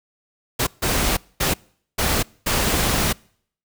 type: noise bursts at uneven times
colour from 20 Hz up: pink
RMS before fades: -20 dBFS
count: 5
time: 0.59-0.67 / 0.82-1.17 / 1.4-1.54 / 1.98-2.23 / 2.46-3.13 s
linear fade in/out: 10 ms
effects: noise-tail reverb RT60 0.6 s tail -26 dB re dry